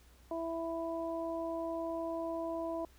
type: harmonic tone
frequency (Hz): 330.6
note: E4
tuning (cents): +5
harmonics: 1 / 2 / 3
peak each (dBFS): -39 / -37 / -44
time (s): 0.31-2.85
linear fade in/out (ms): 2
effects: added 61 Hz sine -59 dBFS peak until 2.98 s + pink hiss -65 dBFS RMS until 2.98 s